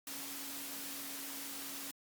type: tone in noise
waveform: sine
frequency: 277.2 Hz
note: C#4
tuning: in tune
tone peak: -52 dBFS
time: 0.07-1.91 s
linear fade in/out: 2 ms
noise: white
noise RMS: -44 dBFS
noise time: 0.07-1.91 s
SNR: -11 dB
effects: high-pass 150 Hz 12 dB/octave + Opus 48 kbps